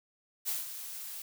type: noise with ADSR envelope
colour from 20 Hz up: blue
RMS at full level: -32 dBFS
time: 0.45-1.22 s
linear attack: 33 ms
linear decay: 170 ms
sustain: -10 dB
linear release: 4 ms
effects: none